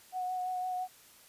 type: tone with vibrato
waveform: sine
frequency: 735 Hz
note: F#5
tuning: 12 cents flat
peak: -32 dBFS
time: 0.12-0.88 s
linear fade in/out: 50 ms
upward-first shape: sine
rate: 5.9 Hz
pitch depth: 16 cents each way
effects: white hiss -58 dBFS RMS until 1.28 s + resampled to 32000 Hz

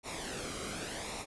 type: noise with flanger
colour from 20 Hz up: pink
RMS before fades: -40 dBFS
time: 0.03-1.26 s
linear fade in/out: 50 ms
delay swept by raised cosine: 0.63 to 1.15 ms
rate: 0.88 Hz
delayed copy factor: -0.6
effects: resampled to 24000 Hz

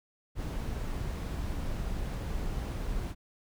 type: noise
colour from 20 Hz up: brown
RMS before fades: -34 dBFS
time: 0.35-3.15 s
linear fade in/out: 50 ms
effects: none

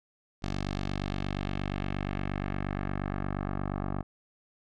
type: tone with low-pass filter sweep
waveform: 10% pulse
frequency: 48.52 Hz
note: G1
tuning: 17 cents flat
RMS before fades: -33 dBFS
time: 0.42-4.03 s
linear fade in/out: 20 ms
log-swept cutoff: 5200 to 1100 Hz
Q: 1.4
effects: none

